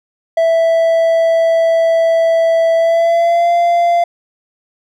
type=tone with pitch glide; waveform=triangle; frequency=659.3 to 689.7 Hz; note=E5 to F5; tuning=0 to -22 cents; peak=-7 dBFS; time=0.37-4.04 s; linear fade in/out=5 ms; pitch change=+78 cents; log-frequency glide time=2.76-3.51 s; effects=none